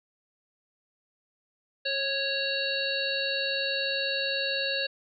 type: harmonic tone with a mistuned harmonic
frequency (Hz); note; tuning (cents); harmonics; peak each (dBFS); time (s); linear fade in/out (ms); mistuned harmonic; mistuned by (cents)
553; C#5; -4; 1 / 3 / 5 / 7 / 8; -33 / -33 / -33 / -33 / -33; 1.85-4.87; 10; 1; -26
effects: none